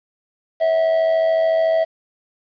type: tone with amplitude modulation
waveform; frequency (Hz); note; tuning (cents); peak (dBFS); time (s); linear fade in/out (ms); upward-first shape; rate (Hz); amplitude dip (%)
triangle; 650; E5; -24; -10; 0.6-1.85; 20; sine; 93.8; 50
effects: resampled to 11025 Hz + 8-bit